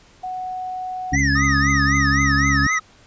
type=tone; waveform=sine; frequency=740 Hz; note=F#5; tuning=in tune; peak=-25 dBFS; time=0.23-1.16 s; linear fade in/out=10 ms
type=harmonic tone; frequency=69.3 Hz; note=C#2; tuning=in tune; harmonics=1 / 2 / 3 / 4; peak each=-22 / -22 / -29 / -22 dBFS; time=1.12-2.67 s; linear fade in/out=5 ms
type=tone with vibrato; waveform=square; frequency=1870 Hz; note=A#6; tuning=5 cents sharp; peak=-19 dBFS; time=1.13-2.79 s; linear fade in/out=10 ms; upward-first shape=triangle; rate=3.9 Hz; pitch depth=200 cents each way
type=tone with pitch glide; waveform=triangle; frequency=1244.5 to 1269.2 Hz; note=D#6 to D#6; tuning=0 to +34 cents; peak=-21 dBFS; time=1.35-2.8 s; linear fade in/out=10 ms; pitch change=+34 cents; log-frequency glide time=2-2.52 s
effects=pink hiss -51 dBFS RMS until 3.06 s + resampled to 16000 Hz